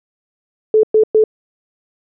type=tone bursts; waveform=sine; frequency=434.3 Hz; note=A4; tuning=23 cents flat; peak=-7 dBFS; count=3; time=0.74-1.239 s; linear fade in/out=2 ms; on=93 ms; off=110 ms; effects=none